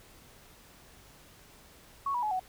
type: tone with pitch steps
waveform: sine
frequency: 1108.7 / 970.8 / 850 / 744.3 Hz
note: C#6 / B5 / G#5 / F#5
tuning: 0 / -30 / +40 / +10 cents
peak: -28 dBFS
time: 2.06-2.396 s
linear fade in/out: 5 ms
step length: 84 ms
effects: pink hiss -56 dBFS RMS until 2.48 s